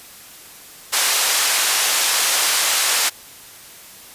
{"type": "band-pass noise", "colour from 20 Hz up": "white", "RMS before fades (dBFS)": -18, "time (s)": [0.92, 3.1], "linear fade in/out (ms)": 20, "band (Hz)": [670, 9300], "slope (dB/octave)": 12, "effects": ["white hiss -41 dBFS RMS until 4.14 s", "resampled to 32000 Hz"]}